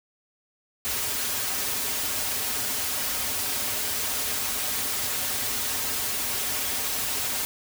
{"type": "noise with comb filter", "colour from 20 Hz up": "white", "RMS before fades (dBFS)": -28, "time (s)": [0.85, 7.45], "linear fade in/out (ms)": 0, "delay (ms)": 5.9, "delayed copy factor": -1, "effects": []}